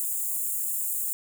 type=high-pass noise; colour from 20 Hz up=white; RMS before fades=-29 dBFS; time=0-1.13 s; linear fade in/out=0 ms; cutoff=7000 Hz; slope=96 dB/octave; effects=none